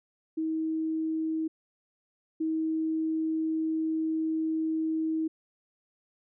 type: tone pair in turn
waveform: sine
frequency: 318.6 / 318.6 Hz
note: D#4 / D#4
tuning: +41 / +41 cents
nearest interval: unison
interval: 0 cents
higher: neither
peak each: -27 / -26 dBFS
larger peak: second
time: 0.37-1.48 / 2.4-5.28 s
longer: second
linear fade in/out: 10 ms
effects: none